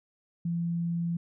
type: tone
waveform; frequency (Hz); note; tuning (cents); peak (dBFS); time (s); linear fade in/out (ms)
sine; 169.9; F3; -47; -27; 0.45-1.17; 5
effects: none